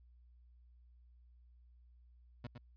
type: tone with echo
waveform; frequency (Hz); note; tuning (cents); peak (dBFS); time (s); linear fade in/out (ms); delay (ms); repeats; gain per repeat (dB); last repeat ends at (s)
30% pulse; 119.9; A#2; +49; -39; 2.44-2.47; 5; 110; 1; -6; 2.58
effects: added 60 Hz sine -60 dBFS peak until 2.76 s + resampled to 11025 Hz